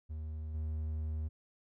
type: tone with level steps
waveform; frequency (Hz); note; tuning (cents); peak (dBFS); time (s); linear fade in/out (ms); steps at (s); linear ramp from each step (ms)
triangle; 77.78; D#2; 0; -36 / -32; 0.09-1.29; 20; 0.54; 10
effects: none